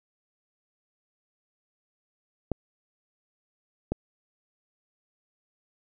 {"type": "clicks", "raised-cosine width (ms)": 2, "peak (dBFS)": [-13, -13], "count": 2, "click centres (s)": [2.517, 3.92], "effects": []}